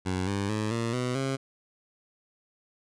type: tone with pitch steps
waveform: 15% pulse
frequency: 92.5 / 99.71 / 107.49 / 115.87 / 124.91 / 134.65 Hz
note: F#2 / G2 / A2 / A#2 / B2 / C#3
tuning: 0 / +30 / -40 / -10 / +20 / -50 cents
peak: -21 dBFS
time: 0.05-1.37 s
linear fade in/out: 20 ms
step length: 220 ms
effects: resampled to 22050 Hz

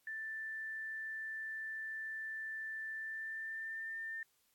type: tone with pitch glide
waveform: sine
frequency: 1767 to 1798.9 Hz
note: A6 to A6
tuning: +7 to +38 cents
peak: -40 dBFS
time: 0.07-4.23 s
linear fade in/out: 2 ms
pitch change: +31 cents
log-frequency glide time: 2.93-3.98 s
effects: white hiss -75 dBFS RMS until 4.54 s + AAC 64 kbps

